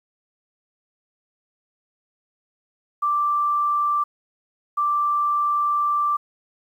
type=tone bursts at uneven times; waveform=sine; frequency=1174.7 Hz; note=D6; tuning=in tune; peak=-18 dBFS; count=2; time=3.02-4.04 / 4.77-6.17 s; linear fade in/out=10 ms; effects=9-bit

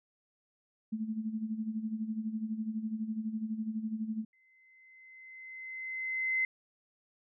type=tone with tremolo; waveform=sine; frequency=219.1 Hz; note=A3; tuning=7 cents flat; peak=-30 dBFS; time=0.92-4.25 s; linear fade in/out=10 ms; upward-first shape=sine; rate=12 Hz; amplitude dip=70%
type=tone with exponential growth; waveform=sine; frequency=2057 Hz; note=C7; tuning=30 cents flat; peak=-26 dBFS; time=4.33-6.45 s; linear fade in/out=2 ms; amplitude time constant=460 ms
effects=none

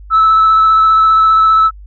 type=tone with vibrato; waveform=sine; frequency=1308 Hz; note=E6; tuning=14 cents flat; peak=-4 dBFS; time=0.1-1.71 s; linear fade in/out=50 ms; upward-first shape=square; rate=15 Hz; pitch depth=10 cents each way; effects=tanh soft clip ceiling -3 dBFS + added 50 Hz sine -31 dBFS peak until 1.86 s

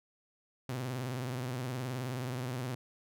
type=tone with vibrato; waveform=sawtooth; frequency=126.3 Hz; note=B2; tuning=39 cents sharp; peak=-31 dBFS; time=0.69-2.75 s; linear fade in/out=2 ms; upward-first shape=triangle; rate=19 Hz; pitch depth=130 cents each way; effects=none

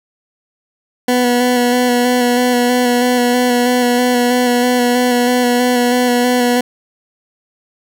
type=tone with vibrato; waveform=20% pulse; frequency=245.9 Hz; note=B3; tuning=7 cents flat; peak=-6 dBFS; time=1.08-6.61 s; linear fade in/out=5 ms; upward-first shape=square; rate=3.1 Hz; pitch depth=16 cents each way; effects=none

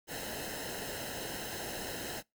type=noise with comb filter; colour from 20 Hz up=pink; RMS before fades=-40 dBFS; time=0.07-2.23 s; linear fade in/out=50 ms; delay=0.86 ms; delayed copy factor=-0.75; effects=noise-tail reverb RT60 0.2 s tail -25 dB re dry

